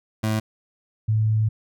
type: tone pair in turn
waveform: 25% pulse / sine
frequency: 109 / 109 Hz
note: A2 / A2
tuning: -16 / -16 cents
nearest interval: unison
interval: 0 cents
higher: neither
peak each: -17 dBFS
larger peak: neither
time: 0.23-0.4 / 1.08-1.49 s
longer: second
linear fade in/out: 10 ms
effects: none